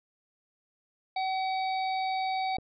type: harmonic tone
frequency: 759 Hz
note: F#5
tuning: 44 cents sharp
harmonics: 1 / 3 / 5 / 6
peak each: -28 / -38 / -42 / -44 dBFS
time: 1.16-2.57 s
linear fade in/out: 5 ms
type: click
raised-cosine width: 2 ms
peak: -27 dBFS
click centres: 2.585 s
effects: none